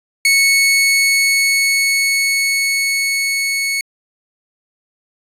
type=tone with level ramp; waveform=sawtooth; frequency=2208 Hz; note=C#7; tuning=7 cents flat; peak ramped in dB=-6 to -13 dBFS; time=0.25-3.81 s; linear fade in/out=2 ms; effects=resampled to 32000 Hz